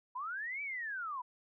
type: linear two-way sweep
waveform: sine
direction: up then down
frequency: 954 to 2329 to 954 Hz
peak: -37 dBFS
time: 0.15-1.22 s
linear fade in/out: 10 ms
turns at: 0.62 s
effects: none